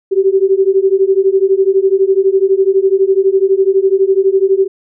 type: beating tone pair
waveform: sine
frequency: 380.3 / 392.3 Hz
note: F#4 / G4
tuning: +48 / +1 cents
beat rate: 12 Hz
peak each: -11 / -11 dBFS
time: 0.11-4.68 s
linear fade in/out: 20 ms
effects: none